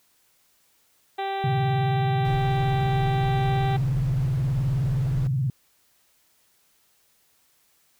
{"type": "harmonic tone", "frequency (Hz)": 390.9, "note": "G4", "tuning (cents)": -5, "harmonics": [1, 2, 3, 4, 5, 6, 7, 8, 9, 10], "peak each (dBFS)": [-32, -27, -42, -41, -41, -43, -47, -46, -45, -45], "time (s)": [1.18, 3.77], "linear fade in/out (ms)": 10}
{"type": "tone with vibrato", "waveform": "sine", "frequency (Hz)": 132.1, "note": "C3", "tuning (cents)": 17, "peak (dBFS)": -21, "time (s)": [1.44, 5.5], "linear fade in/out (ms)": 2, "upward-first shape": "square", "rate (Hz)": 19, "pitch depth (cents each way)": 150}
{"type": "noise", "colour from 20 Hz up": "brown", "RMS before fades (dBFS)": -34, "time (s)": [2.25, 5.27], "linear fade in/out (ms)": 0}
{"effects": ["white hiss -64 dBFS RMS until 7.99 s"]}